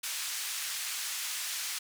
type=band-pass noise; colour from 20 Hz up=white; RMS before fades=-36 dBFS; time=0.03-1.79 s; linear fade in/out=10 ms; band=1500 to 9700 Hz; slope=12 dB/octave; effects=none